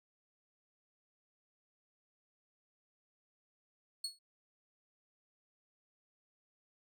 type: tone with exponential decay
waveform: 35% pulse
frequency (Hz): 4351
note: C#8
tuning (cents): -33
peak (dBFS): -32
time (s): 4.04-4.19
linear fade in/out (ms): 5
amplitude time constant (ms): 32
effects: none